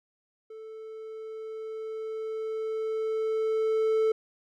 triangle tone with level ramp, 440 Hz, A4, in tune, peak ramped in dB -39 to -19 dBFS, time 0.5-4.12 s, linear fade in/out 5 ms, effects none

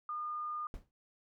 sine tone, 1216 Hz, D#6, 40 cents flat, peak -36 dBFS, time 0.09-0.67 s, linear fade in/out 2 ms
brown noise with exponential decay, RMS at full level -42 dBFS, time 0.74-0.91 s, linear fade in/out 1 ms, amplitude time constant 35 ms
effects none

